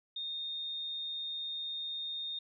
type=tone; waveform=sine; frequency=3672 Hz; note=A#7; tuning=27 cents flat; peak=-36 dBFS; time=0.16-2.39 s; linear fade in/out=5 ms; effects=none